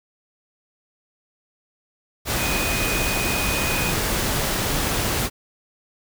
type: tone in noise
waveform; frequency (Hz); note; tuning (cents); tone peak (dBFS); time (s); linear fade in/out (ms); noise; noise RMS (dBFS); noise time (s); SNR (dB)
sine; 2489; D#7; 0; -27; 2.37-3.94; 50; pink; -23; 2.25-5.3; -7
effects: none